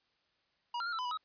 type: tone with pitch steps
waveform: square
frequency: 958 / 1379 / 1414 / 1327 / 1005 / 979 / 1273 Hz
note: A#5 / F6 / F6 / E6 / B5 / B5 / D#6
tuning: +47 / -22 / +21 / +11 / +30 / -15 / +39 cents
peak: -35 dBFS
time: 0.74-1.174 s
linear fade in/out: 5 ms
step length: 62 ms
effects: white hiss -75 dBFS RMS until 1.24 s + resampled to 11025 Hz